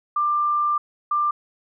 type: tone bursts at uneven times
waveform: sine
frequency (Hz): 1188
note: D6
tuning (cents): +20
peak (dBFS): -18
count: 2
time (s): 0.16-0.78 / 1.11-1.31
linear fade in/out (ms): 5
effects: none